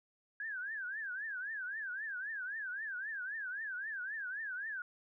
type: tone with vibrato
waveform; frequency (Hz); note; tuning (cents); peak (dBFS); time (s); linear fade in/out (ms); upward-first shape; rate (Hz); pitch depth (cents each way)
sine; 1619; G#6; -45; -38; 0.4-4.82; 2; triangle; 3.8; 220
effects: none